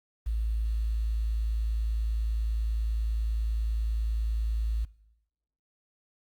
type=tone with quantisation; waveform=sine; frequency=55 Hz; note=A1; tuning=in tune; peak=-26 dBFS; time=0.26-4.85 s; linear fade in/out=10 ms; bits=9; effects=noise-tail reverb RT60 0.9 s tail -21 dB re dry + Opus 32 kbps